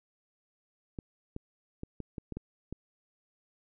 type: clicks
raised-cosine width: 3 ms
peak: -25 dBFS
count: 8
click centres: 0.988 / 1.364 / 1.834 / 2.003 / 2.182 / 2.323 / 2.37 / 2.726 s
effects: none